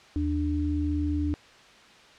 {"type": "tone pair together", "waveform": "sine", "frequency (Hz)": [79.47, 295.4], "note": ["D#2", "D4"], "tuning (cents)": [37, 10], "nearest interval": "octave + major seventh", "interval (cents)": 2273, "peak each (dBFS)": -27, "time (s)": [0.16, 1.34], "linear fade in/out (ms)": 0, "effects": ["white hiss -52 dBFS RMS until 2.18 s", "low-pass 4000 Hz 12 dB/octave"]}